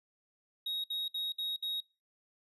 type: tone bursts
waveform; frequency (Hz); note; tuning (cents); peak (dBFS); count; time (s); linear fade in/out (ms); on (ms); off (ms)
triangle; 3776; A#7; +22; -32; 5; 0.66-1.804; 5; 180; 61
effects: noise-tail reverb RT60 0.3 s tail -23 dB re dry + resampled to 32000 Hz